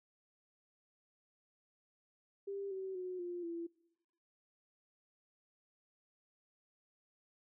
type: tone with pitch steps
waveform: sine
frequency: 396.8 / 381.1 / 366 / 351.5 / 337.5 Hz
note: G4 / G4 / F#4 / F4 / E4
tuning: +21 / -49 / -19 / +11 / +41 cents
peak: -39 dBFS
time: 2.47-3.67 s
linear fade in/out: 10 ms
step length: 240 ms
effects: noise-tail reverb RT60 0.9 s tail -23 dB re dry